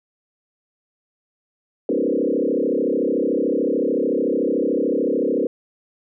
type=tone with frequency modulation; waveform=sine; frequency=379.3 Hz; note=F#4; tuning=43 cents sharp; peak=-17 dBFS; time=1.89-5.47 s; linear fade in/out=2 ms; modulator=33.6 Hz; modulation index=4; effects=none